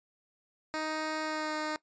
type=tone with pitch glide; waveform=10% pulse; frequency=311.9 to 307.4 Hz; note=D#4 to D#4; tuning=+4 to -21 cents; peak=-24 dBFS; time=0.74-1.76 s; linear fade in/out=0 ms; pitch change=-25 cents; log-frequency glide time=1.22-1.54 s; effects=noise-tail reverb RT60 0.1 s tail -19 dB re dry + resampled to 16000 Hz